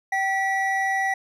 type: tone pair together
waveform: triangle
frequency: 773 / 1947.8 Hz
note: G5 / B6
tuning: -24 / -24 cents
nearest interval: octave + major third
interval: 1600 cents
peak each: -22 dBFS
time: 0.12-1.14 s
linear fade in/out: 5 ms
effects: none